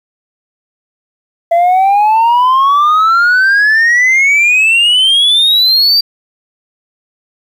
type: exponential sweep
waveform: sine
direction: up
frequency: 670 to 4708 Hz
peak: -3 dBFS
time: 1.51-6.01 s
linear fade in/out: 10 ms
effects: tanh soft clip ceiling -5 dBFS + 7-bit